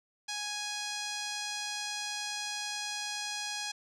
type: tone with low-pass filter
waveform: 5% pulse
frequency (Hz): 830.6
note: G#5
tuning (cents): 0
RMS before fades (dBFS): -37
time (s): 0.28-3.72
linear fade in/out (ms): 10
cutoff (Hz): 6000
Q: 1.1
effects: none